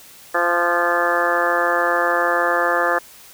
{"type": "harmonic tone with a mistuned harmonic", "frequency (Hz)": 173.1, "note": "F3", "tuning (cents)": -15, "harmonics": [2, 3, 4, 5, 6, 7, 8, 9, 10], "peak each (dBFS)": [-27, -22, -24, -27, -26, -23, -27, -27, -22], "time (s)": [0.34, 2.99], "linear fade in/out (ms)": 10, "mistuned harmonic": 6, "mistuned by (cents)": 20, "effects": ["white hiss -44 dBFS RMS until 3.33 s"]}